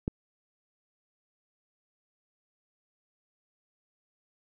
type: click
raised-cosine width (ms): 3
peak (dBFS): -16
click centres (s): 0.079
effects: none